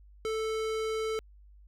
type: tone with low-pass filter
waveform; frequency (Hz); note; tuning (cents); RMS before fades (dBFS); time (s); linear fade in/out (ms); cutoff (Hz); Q
square; 440; A4; 0; -32; 0.25-1.19; 0; 9100; 0.53
effects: added 50 Hz sine -52 dBFS peak until 1.67 s